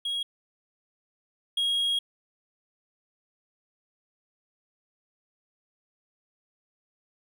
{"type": "tone pair in turn", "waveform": "triangle", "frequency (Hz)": [3297, 3283], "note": ["G#7", "G#7"], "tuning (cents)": [-13, -21], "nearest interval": "unison", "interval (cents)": 8, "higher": "first", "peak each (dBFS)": [-26, -22], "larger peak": "second", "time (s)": [[0.05, 0.23], [1.57, 1.99]], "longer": "second", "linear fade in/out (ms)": 5, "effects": []}